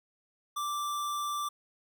square tone, 1174 Hz, D6, 1 cent flat, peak -32 dBFS, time 0.56-1.49 s, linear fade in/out 10 ms, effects none

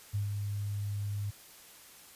sine tone with ADSR envelope, 102 Hz, G#2, 31 cents flat, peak -28 dBFS, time 0.13-1.31 s, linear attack 21 ms, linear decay 130 ms, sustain -4 dB, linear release 13 ms, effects white hiss -54 dBFS RMS until 2.15 s + resampled to 32000 Hz

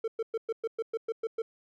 triangle tone bursts, 449.7 Hz, A4, 38 cents sharp, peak -26 dBFS, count 10, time 0.04-1.42 s, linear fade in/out 5 ms, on 39 ms, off 110 ms, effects none

